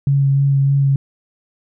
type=tone with vibrato; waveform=sine; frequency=138.5 Hz; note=C#3; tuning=1 cent flat; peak=-11 dBFS; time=0.07-0.96 s; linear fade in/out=2 ms; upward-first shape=sine; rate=3.3 Hz; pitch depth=14 cents each way; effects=none